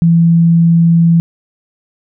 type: tone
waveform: sine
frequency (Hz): 167.5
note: E3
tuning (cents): +28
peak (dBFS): -5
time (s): 0.02-1.2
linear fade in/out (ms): 0
effects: none